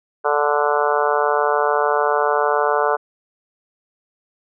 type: harmonic tone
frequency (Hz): 146.8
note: D3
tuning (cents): 0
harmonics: 3 / 4 / 5 / 6 / 7 / 8 / 9 / 10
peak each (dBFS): -21 / -22 / -23 / -24 / -24 / -25 / -26 / -26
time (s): 0.24-2.97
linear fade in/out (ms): 20
effects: none